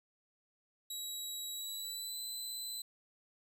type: tone with pitch glide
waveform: 20% pulse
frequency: 3875 to 4021 Hz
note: B7 to B7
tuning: -34 to +30 cents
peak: -34 dBFS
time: 0.9-2.82 s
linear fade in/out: 5 ms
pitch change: +64 cents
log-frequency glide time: 1.53-2.21 s
effects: none